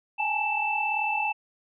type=tone cluster; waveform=sine; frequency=812 / 850 / 893 / 2651 Hz; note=G#5 / G#5 / A5 / E7; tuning=-39 / +40 / +25 / +9 cents; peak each=-32 / -29 / -36 / -27 dBFS; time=0.18-1.33 s; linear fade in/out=20 ms; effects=none